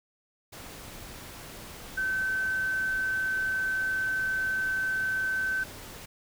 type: tone in noise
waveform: sine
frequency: 1535 Hz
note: G6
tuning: 37 cents flat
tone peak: -26 dBFS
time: 1.97-5.64 s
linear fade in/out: 10 ms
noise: pink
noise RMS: -44 dBFS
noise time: 0.52-6.06 s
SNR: +15 dB
effects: none